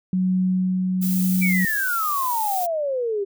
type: tone with tremolo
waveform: sine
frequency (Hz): 185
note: F#3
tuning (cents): 0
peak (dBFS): -17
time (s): 0.13-1.65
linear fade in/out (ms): 2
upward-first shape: sine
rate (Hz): 1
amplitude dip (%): 25
type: noise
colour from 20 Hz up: violet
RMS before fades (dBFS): -29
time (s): 1.01-2.67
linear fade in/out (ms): 20
type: exponential sweep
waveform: sine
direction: down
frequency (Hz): 2349 to 388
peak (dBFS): -21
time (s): 1.41-3.25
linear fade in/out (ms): 20
effects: none